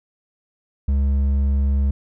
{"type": "tone with hard clipping", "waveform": "sine", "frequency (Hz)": 69.3, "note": "C#2", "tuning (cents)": 0, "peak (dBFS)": -17, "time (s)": [0.88, 1.91], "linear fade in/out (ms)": 5, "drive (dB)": 5, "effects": []}